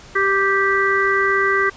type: harmonic tone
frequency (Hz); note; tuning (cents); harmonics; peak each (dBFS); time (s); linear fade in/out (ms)
392; G4; 0; 1 / 3 / 4 / 5; -20 / -20 / -20 / -20; 0.15-1.7; 10
effects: pink hiss -42 dBFS RMS until 1.76 s + resampled to 16000 Hz